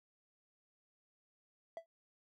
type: tone with exponential decay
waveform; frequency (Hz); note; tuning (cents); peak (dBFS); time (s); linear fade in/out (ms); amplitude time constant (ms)
triangle; 662; E5; +7; -36; 1.77-1.86; 1; 18
effects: none